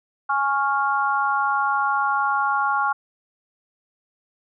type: chord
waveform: sine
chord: Db major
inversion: second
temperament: equal with one note detuned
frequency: 830.6 / 1104.3 / 1396.9 Hz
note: Ab5 / Db6 / F6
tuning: 0 / -7 / 0 cents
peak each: -23 dBFS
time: 0.29-2.93 s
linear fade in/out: 10 ms
effects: none